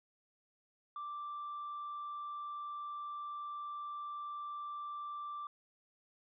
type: tone with hard clipping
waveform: triangle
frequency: 1174.7 Hz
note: D6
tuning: in tune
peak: -40 dBFS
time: 0.96-5.47 s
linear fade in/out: 2 ms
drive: 2 dB
effects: resampled to 11025 Hz